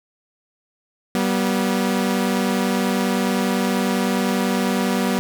sawtooth tone pair together, 192.2 / 242.2 Hz, G3 / B3, -34 / -34 cents, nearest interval major third, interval 400 cents, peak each -17 dBFS, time 1.15-5.19 s, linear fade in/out 0 ms, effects none

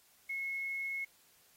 sine tone with quantisation, 2178 Hz, C#7, 31 cents flat, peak -35 dBFS, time 0.29-1.05 s, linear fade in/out 10 ms, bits 10, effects white hiss -66 dBFS RMS until 1.56 s + AAC 48 kbps

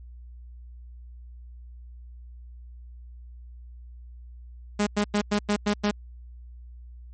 sawtooth tone bursts, 206.8 Hz, G#3, 7 cents flat, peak -17 dBFS, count 7, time 4.79-5.913 s, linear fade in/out 10 ms, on 79 ms, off 95 ms, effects added 60 Hz sine -41 dBFS peak until 7.13 s + MP3 32 kbps

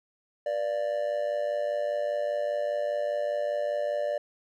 triangle tone with amplitude modulation, 587.3 Hz, D5, in tune, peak -21 dBFS, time 0.46-4.18 s, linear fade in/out 5 ms, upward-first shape sine, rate 105 Hz, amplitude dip 75%, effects none

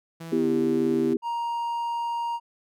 sawtooth tone with pitch glide, 165.1 to 146.24 Hz, E3 to D3, +3 to -7 cents, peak -32 dBFS, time 0.2-1.14 s, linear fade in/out 10 ms, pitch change -210 cents, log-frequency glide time 0.36-0.49 s
sine chord, E minor, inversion second, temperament just, 247.2 / 329.6 / 395.6 Hz, B3 / E4 / G4, +2 / 0 / +16 cents, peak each -25 dBFS, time 0.32-1.17 s, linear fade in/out 5 ms
triangle tone, 938 Hz, A#5, 11 cents sharp, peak -24 dBFS, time 1.22-2.4 s, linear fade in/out 50 ms
effects none

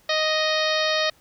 harmonic tone, 622.3 Hz, D#5, in tune, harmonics 1 / 2 / 3 / 4 / 5 / 6 / 7 / 8 / 9, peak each -24 / -29 / -27 / -31 / -32 / -28 / -30 / -34 / -36 dBFS, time 0.09-1.1 s, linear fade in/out 5 ms, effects pink hiss -58 dBFS RMS until 1.2 s

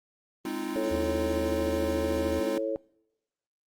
square chord, F minor seventh, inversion first, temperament equal with one note detuned, 207.7 / 261.6 / 311.1 / 343.6 Hz, Ab3 / C4 / Eb4 / F4, 0 / 0 / 0 / -28 cents, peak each -41 / -37 / -36 / -37 dBFS, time 0.45-2.58 s, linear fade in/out 2 ms
harmonic tone, 110 Hz, A2, in tune, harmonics 3 / 4 / 5, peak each -34 / -33 / -30 dBFS, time 0.76-2.76 s, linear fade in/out 0 ms
triangle tone, 77.78 Hz, D#2, in tune, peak -32 dBFS, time 0.91-2.4 s, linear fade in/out 5 ms
effects noise-tail reverb RT60 0.9 s tail -26 dB re dry + Opus 32 kbps

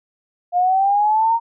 sine linear sweep, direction up, 701 to 932.3 Hz, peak -13 dBFS, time 0.52-1.4 s, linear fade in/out 50 ms, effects none

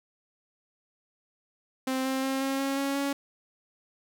sawtooth tone with pitch steps, 261.6 / 264.5 / 267.4 / 270.4 / 273.3 / 276.4 / 279.4 Hz, C4 / C4 / C4 / C#4 / C#4 / C#4 / C#4, 0 / +19 / +38 / -43 / -24 / -5 / +14 cents, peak -23 dBFS, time 1.87-3.13 s, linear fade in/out 5 ms, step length 180 ms, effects none

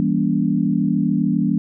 sine chord, E diminished seventh, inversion none, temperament just, 164.81 / 197.78 / 237.3 / 284.8 Hz, E3 / G3 / Bb3 / Db4, 0 / +16 / +31 / +47 cents, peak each -22 / -20 / -21 / -22 dBFS, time 0-1.58 s, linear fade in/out 0 ms, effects none

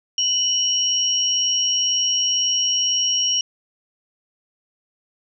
sine tone pair together, 2971 / 5609 Hz, F#7 / F8, +6 / +7 cents, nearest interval major seventh, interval 1101 cents, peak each -20 dBFS, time 0.18-3.41 s, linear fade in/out 2 ms, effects none

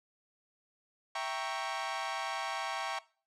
sawtooth chord, E diminished seventh, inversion none, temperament equal, 659.3 / 784 / 932.3 / 1108.7 Hz, E5 / G5 / Bb5 / Db6, 0 / 0 / 0 / 0 cents, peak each -37 / -35 / -37 / -35 dBFS, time 1.15-2.99 s, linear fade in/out 5 ms, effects noise-tail reverb RT60 0.4 s tail -20 dB re dry + low-pass 6000 Hz 12 dB/octave

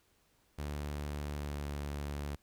sawtooth tone with pitch glide, 73.3 to 72.21 Hz, D2 to D2, -3 to -29 cents, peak -33 dBFS, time 0.58-2.36 s, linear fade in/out 10 ms, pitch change -26 cents, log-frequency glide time 1.32-1.65 s, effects pink hiss -71 dBFS RMS until 2.42 s

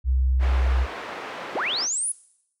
sine tone with pitch glide, 64.5 to 63.69 Hz, C2 to C2, -24 to -46 cents, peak -18 dBFS, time 0.04-0.87 s, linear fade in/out 50 ms, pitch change -22 cents, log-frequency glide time 0.45-0.69 s
pink band-pass noise, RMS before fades -35 dBFS, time 0.39-1.88 s, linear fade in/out 50 ms, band 450 to 2200 Hz, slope 12 dB/octave
sine linear sweep, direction up, 209.1 to 10548 Hz, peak -23 dBFS, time 1.55-2.12 s, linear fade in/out 5 ms
effects noise-tail reverb RT60 0.8 s tail -21 dB re dry

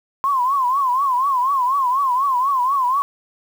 sine tone with vibrato, 1052 Hz, C6, 9 cents sharp, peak -15 dBFS, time 0.24-3.02 s, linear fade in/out 0 ms, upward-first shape triangle, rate 4.1 Hz, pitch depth 160 cents each way, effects 7-bit

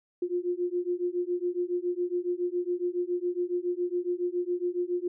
sine beating tone pair, 351 / 358.2 Hz, F4 / F4, +9 / +44 cents, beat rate 7.2 Hz, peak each -30 dBFS, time 0.22-5.08 s, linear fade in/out 5 ms, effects none

